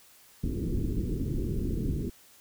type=low-pass noise; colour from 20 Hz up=pink; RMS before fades=-30 dBFS; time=0.43-2.1 s; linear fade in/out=10 ms; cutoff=400 Hz; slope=48 dB/octave; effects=white hiss -57 dBFS RMS until 2.4 s